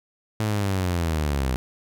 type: linear sweep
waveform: sawtooth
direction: down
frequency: 110 to 61.74 Hz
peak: -18 dBFS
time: 0.4-1.56 s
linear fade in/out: 0 ms
effects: none